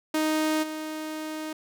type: tone with level steps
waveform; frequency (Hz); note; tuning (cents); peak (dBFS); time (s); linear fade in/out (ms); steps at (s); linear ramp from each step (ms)
sawtooth; 311.1; D#4; 0; -19 / -28; 0.14-1.53; 5; 0.62; 20
effects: none